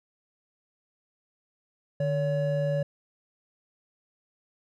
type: tone pair together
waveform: triangle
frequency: 150 / 566.3 Hz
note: D3 / C#5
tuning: +37 / +37 cents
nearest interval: octave + major seventh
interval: 2300 cents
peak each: -25 dBFS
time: 2-2.83 s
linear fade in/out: 5 ms
effects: none